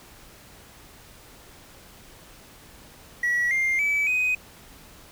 triangle tone with pitch steps, 1932 / 2107 / 2298 / 2505 Hz, B6 / C7 / D7 / D#7, -39 / +12 / -38 / +11 cents, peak -18 dBFS, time 3.23-4.35 s, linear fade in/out 5 ms, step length 280 ms, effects tanh soft clip ceiling -16 dBFS + pink hiss -49 dBFS RMS until 5.11 s

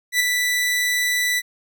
sawtooth tone with ADSR envelope, 1975.5 Hz, B6, in tune, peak -10 dBFS, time 0.12-1.42 s, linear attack 82 ms, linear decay 4 ms, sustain -5 dB, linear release 39 ms, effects none

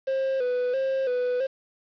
triangle tone with vibrato, 514 Hz, C5, 31 cents flat, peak -21 dBFS, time 0.07-1.47 s, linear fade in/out 10 ms, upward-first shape square, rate 1.5 Hz, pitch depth 63 cents each way, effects resampled to 11025 Hz + 8-bit

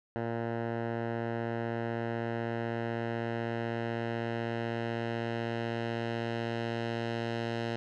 10% pulse tone with low-pass filter sweep, 116 Hz, A#2, 8 cents flat, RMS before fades -34 dBFS, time 0.16-7.76 s, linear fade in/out 0 ms, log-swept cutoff 1400 to 3700 Hz, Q 1, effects none

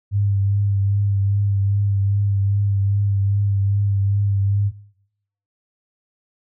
sine tone with vibrato, 100 Hz, G2, 35 cents sharp, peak -15 dBFS, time 0.11-4.72 s, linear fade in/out 50 ms, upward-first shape triangle, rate 2.5 Hz, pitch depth 30 cents each way, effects noise-tail reverb RT60 0.8 s tail -23 dB re dry

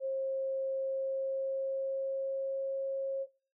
sine tone with pitch glide, 535 to 540.9 Hz, C5 to C#5, +38 to -43 cents, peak -31 dBFS, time 0-3.27 s, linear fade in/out 50 ms, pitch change +19 cents, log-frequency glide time 0.74-2.76 s, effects noise-tail reverb RT60 0.4 s tail -23 dB re dry

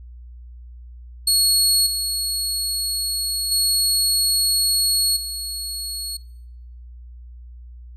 25% pulse tone with level steps, 4341 Hz, C#8, 37 cents flat, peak -10 / -17 / -12 / -22 dBFS, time 1.27-6.17 s, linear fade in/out 5 ms, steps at 1.86 / 3.51 / 5.16 s, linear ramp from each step 10 ms, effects noise-tail reverb RT60 0.8 s tail -23 dB re dry + added 60 Hz sine -37 dBFS peak until 7.96 s

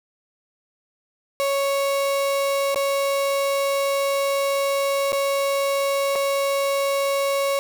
35% pulse tone with dropouts, 554.4 Hz, C#5, in tune, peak -18 dBFS, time 1.4-7.59 s, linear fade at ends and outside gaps 0 ms, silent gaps 2.745-2.759 / 5.121-5.129 / 6.154-6.158 s, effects none

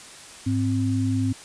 sine tone pair together, 104.51 / 261.6 Hz, G#2 / C4, +11 / 0 cents, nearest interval octave + major third, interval 1589 cents, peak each -23 dBFS, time 0.46-1.33 s, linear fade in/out 10 ms, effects white hiss -43 dBFS RMS until 1.44 s + resampled to 22050 Hz

